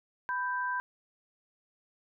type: tone pair together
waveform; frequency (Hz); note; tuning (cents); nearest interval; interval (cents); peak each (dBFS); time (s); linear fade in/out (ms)
sine; 994.1 / 1568; B5 / G6; +11 / 0; minor sixth; 789; -32 / -33; 0.29-0.8; 0
effects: none

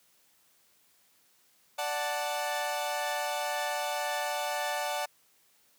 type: chord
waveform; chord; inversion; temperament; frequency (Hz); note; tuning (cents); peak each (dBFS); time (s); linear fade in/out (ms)
sawtooth; D major; none; equal; 587.3 / 740 / 880; D5 / F#5 / A5; 0 / 0 / 0; -31; 1.78-5.06; 10
effects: white hiss -66 dBFS RMS until 5.78 s + high-pass 100 Hz 12 dB/octave

